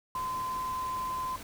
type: tone in noise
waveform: sine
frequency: 1028 Hz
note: C6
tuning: 31 cents flat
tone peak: -31 dBFS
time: 0.15-1.36 s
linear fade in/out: 2 ms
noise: pink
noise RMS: -45 dBFS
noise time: 0.15-1.43 s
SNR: +11 dB
effects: none